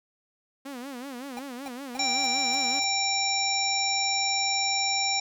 sawtooth tone with vibrato, 260.5 Hz, C4, 7 cents flat, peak -32 dBFS, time 0.65-2.8 s, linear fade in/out 10 ms, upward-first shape sine, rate 5.3 Hz, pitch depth 150 cents each way
square tone bursts, 800 Hz, G5, 35 cents sharp, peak -35 dBFS, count 6, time 1.37-2.84 s, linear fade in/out 0 ms, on 20 ms, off 270 ms
harmonic tone, 784 Hz, G5, in tune, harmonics 1 / 3 / 5 / 7 / 9, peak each -30 / -30 / -32 / -28 / -32 dBFS, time 1.99-5.2 s, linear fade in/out 5 ms
effects none

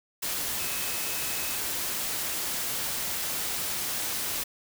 sine tone in noise, 2574 Hz, E7, 42 cents flat, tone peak -41 dBFS, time 0.59-1.58 s, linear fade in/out 10 ms, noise white, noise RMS -31 dBFS, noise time 0.22-4.44 s, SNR -13 dB, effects none

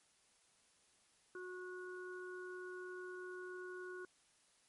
harmonic tone, 365.2 Hz, F#4, 23 cents flat, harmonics 1 / 3 / 4, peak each -47 / -57 / -51 dBFS, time 1.35-4.05 s, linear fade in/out 2 ms, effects white hiss -72 dBFS RMS until 4.68 s + MP3 48 kbps

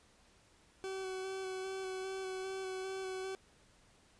40% pulse tone with vibrato, 379.4 Hz, F#4, 43 cents sharp, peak -38 dBFS, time 0.84-3.35 s, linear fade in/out 0 ms, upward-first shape square, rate 2.5 Hz, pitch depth 14 cents each way, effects pink hiss -66 dBFS RMS until 4.19 s + resampled to 22050 Hz

